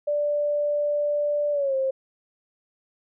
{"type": "tone with pitch glide", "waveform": "sine", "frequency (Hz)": [587, 532.1], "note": ["D5", "C5"], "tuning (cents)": [-1, 29], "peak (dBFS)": -21, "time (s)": [0.07, 1.91], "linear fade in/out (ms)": 10, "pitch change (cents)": -170, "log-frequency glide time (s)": [1.52, 1.75], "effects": []}